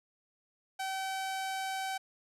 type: tone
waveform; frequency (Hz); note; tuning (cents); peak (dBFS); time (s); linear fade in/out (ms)
sawtooth; 767; G5; -38; -30; 0.79-1.98; 10
effects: low-pass 12000 Hz 12 dB/octave